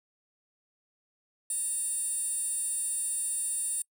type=tone with high-pass filter; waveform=15% pulse; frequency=915 Hz; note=A#5; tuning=32 cents flat; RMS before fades=-32 dBFS; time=1.5-3.82 s; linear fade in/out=2 ms; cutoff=9300 Hz; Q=6.3; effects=noise-tail reverb RT60 0.1 s tail -25 dB re dry